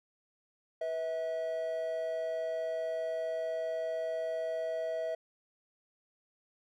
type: tone pair together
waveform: triangle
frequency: 491.5 / 646.9 Hz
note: B4 / E5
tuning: -8 / -33 cents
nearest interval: perfect fourth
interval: 475 cents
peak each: -38 / -31 dBFS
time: 0.81-5.15 s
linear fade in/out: 5 ms
effects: none